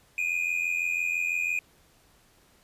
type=tone pair together; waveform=triangle; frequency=2414 / 2500 Hz; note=D7 / D#7; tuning=+47 / +8 cents; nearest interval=minor second; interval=61 cents; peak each=-27 dBFS; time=0.18-1.59 s; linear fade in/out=2 ms; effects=pink hiss -61 dBFS RMS until 2.63 s + resampled to 32000 Hz